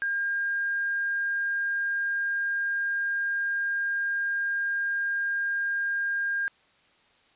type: tone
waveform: sine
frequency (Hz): 1610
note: G6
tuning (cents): +46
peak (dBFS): -25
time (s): 0.02-6.48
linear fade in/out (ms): 0
effects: white hiss -62 dBFS RMS until 7.35 s + resampled to 8000 Hz